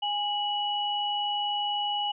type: tone pair together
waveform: sine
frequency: 824 / 2936 Hz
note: G#5 / F#7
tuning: -14 / -14 cents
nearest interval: octave + minor seventh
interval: 2200 cents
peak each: -29 / -29 dBFS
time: 0.02-2.12 s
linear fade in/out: 10 ms
effects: none